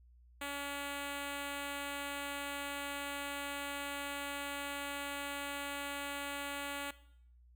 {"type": "tone with notch filter", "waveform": "5% pulse", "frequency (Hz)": 283.4, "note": "C#4", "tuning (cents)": 38, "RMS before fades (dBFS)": -41, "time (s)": [0.41, 6.91], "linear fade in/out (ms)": 5, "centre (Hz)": 5000, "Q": 1.7, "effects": ["noise-tail reverb RT60 0.7 s tail -18 dB re dry", "added 60 Hz sine -59 dBFS peak until 7.55 s"]}